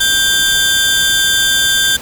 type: tone pair together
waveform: sawtooth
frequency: 1575 / 3536 Hz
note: G6 / A7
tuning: +8 / +8 cents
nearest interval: octave + major second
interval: 1400 cents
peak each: -10 dBFS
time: 0-1.97 s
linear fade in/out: 10 ms
effects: pink hiss -30 dBFS RMS until 2.01 s